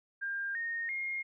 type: tone with pitch steps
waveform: sine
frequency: 1600 / 1848.6 / 2136 Hz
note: G6 / A#6 / C7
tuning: +35 / -15 / +35 cents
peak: -33 dBFS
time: 0.21-1.23 s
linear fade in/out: 20 ms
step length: 340 ms
effects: none